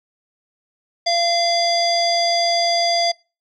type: tone with low-pass filter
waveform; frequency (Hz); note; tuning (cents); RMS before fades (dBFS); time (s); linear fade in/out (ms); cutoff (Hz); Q
square; 686; F5; -31; -18; 1.06-3.12; 10; 5100; 8.9
effects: noise-tail reverb RT60 0.3 s tail -24 dB re dry